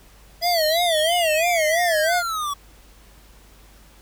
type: tone with vibrato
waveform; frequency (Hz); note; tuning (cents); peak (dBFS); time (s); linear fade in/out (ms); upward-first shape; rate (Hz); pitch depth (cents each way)
square; 659.3; E5; 0; -19; 0.41-2.23; 50; sine; 3; 130
type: exponential sweep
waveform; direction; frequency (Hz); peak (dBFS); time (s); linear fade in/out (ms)
square; down; 4996 to 1121; -24; 0.42-2.54; 10
effects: added 50 Hz sine -49 dBFS peak until 4.01 s + pink hiss -52 dBFS RMS until 4.01 s